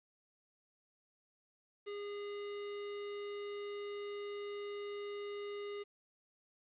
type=tone with notch filter; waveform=square; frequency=408.9 Hz; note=G#4; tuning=27 cents flat; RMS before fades=-43 dBFS; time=1.86-5.84 s; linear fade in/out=20 ms; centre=880 Hz; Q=1.2; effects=resampled to 8000 Hz + 11-bit